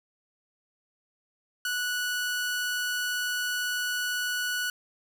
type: tone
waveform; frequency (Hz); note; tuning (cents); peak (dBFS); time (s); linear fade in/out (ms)
sawtooth; 1474; F#6; -7; -24; 1.65-4.7; 2
effects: none